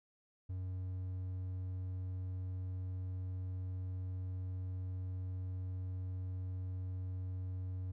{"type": "tone", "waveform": "triangle", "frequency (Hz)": 92.5, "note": "F#2", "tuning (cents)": 0, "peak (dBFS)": -36, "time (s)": [0.49, 7.92], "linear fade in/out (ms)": 10, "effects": []}